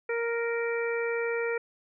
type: harmonic tone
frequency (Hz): 466.2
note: A#4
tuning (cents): 0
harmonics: 1 / 2 / 3 / 4 / 5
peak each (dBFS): -28 / -41 / -37 / -37 / -37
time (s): 0.09-1.58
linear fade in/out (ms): 5
effects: none

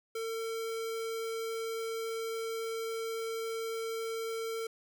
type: tone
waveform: square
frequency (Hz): 451.8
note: A4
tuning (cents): +46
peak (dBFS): -35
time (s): 0.15-4.67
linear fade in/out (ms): 5
effects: none

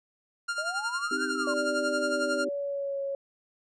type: tone with tremolo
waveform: 45% pulse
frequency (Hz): 1400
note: F6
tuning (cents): +4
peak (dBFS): -27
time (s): 0.48-2.45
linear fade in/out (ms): 10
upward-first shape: sine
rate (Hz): 11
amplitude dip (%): 70
type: exponential two-way sweep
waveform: sine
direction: up then down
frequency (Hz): 592 to 1602 to 1029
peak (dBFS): -35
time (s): 0.58-1.54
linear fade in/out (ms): 2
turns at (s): 1.24
type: chord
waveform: sine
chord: C minor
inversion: none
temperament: equal with one note detuned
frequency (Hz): 259.7 / 311.1 / 392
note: C4 / Eb4 / G4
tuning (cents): -13 / 0 / 0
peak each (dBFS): -35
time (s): 1.11-2.49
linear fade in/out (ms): 5
type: tone with pitch glide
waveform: sine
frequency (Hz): 585 to 552.5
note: D5 to C#5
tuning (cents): -7 to -6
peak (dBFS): -29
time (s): 1.47-3.15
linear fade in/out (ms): 2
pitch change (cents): -99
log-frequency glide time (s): 2-3.01
effects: resampled to 22050 Hz

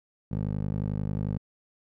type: tone with band-pass filter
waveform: 15% pulse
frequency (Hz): 51.2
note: G#1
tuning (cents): -24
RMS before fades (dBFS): -30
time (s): 0.31-1.38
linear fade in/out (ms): 10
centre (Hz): 170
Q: 0.91
effects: none

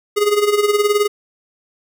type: tone with tremolo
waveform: square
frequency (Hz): 414.2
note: G#4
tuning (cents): -5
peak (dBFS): -11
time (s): 0.16-1.08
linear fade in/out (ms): 20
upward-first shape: sine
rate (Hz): 19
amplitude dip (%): 70
effects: none

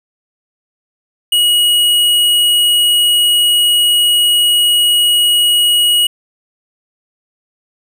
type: tone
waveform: square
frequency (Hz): 2903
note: F#7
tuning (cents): -34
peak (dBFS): -9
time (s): 1.32-6.07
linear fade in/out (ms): 5
effects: none

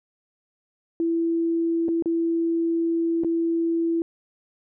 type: tone with dropouts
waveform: sine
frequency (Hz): 332.8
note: E4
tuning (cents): +17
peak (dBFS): -20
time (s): 1-4.02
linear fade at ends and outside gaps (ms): 1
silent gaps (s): 1.883-1.888 / 2.024-2.058 / 3.236-3.246
effects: none

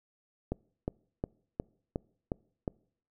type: click train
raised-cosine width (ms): 2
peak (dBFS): -18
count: 7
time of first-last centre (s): 0.52-2.678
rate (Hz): 2.78
effects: noise-tail reverb RT60 0.6 s tail -26 dB re dry

